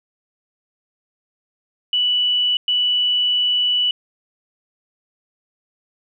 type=tone bursts at uneven times; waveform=sine; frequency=2960 Hz; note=F#7; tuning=in tune; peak=-15 dBFS; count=2; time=1.93-2.57 / 2.68-3.91 s; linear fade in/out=2 ms; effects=none